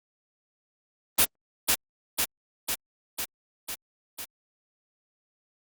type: noise with echo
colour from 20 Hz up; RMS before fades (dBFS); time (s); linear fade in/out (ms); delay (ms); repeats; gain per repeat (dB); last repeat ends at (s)
white; -19; 1.18-1.25; 10; 500; 6; -3; 4.25
effects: Opus 24 kbps